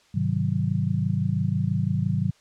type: chord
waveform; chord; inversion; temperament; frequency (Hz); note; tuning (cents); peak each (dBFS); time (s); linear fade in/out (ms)
sine; Ab dominant seventh; none; just; 103.83 / 129.78 / 155.74 / 186.89; Ab2 / C3 / Eb3 / Gb3; 0 / -14 / +2 / +18; -27; 0.14-2.31; 10
effects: white hiss -59 dBFS RMS until 2.4 s + low-pass 6000 Hz 12 dB/octave